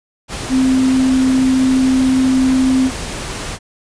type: tone in noise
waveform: sine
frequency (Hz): 260.5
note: C4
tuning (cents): -7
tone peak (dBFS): -10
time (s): 0.49-2.91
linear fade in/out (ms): 50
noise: pink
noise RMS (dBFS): -25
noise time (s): 0.28-3.59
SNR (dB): +12
effects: resampled to 22050 Hz